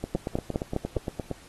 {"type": "two click trains", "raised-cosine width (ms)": 2, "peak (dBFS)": [-12, -16], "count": [5, 12], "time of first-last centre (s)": [[0.15, 0.968], [0.04, 1.313]], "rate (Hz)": [4.89, 8.64], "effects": ["pink hiss -52 dBFS RMS until 1.48 s", "AAC 32 kbps"]}